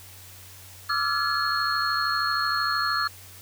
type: tone cluster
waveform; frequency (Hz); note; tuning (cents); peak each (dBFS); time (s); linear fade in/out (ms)
sine; 1168 / 1317 / 1390 / 1701 / 4297; D6 / E6 / F6 / G#6 / C8; -10 / -2 / -9 / +41 / +45; -29; 0.89-3.08; 10
effects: added 93 Hz sine -49 dBFS peak until 3.41 s + white hiss -47 dBFS RMS until 3.41 s